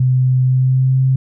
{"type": "tone with pitch glide", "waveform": "sine", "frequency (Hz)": [128.4, 131.63], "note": ["C3", "C3"], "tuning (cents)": [-32, 11], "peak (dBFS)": -10, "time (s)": [0, 1.16], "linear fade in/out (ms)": 5, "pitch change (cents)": 43, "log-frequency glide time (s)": [0.41, 1.03], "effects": []}